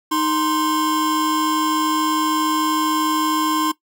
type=tone pair together; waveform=square; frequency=311.1 / 1046.4 Hz; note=D#4 / C6; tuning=0 / 0 cents; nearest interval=octave + major sixth; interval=2100 cents; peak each=-21 dBFS; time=0.11-3.72 s; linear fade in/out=10 ms; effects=noise-tail reverb RT60 0.1 s tail -17 dB re dry